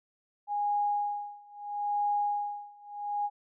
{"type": "tone with tremolo", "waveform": "sine", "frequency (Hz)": 823, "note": "G#5", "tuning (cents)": -16, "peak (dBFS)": -25, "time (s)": [0.47, 3.3], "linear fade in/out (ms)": 50, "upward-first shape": "sine", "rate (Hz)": 0.76, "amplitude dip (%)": 95, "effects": []}